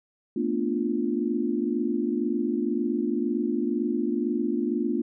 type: chord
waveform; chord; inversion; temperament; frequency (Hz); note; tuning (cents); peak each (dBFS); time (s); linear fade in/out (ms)
sine; B half-diminished seventh; third; equal with one note detuned; 224.9 / 246.9 / 293.7 / 349.2; A3 / B3 / D4 / F4; +38 / 0 / 0 / 0; -29; 0.36-5.02; 5
effects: none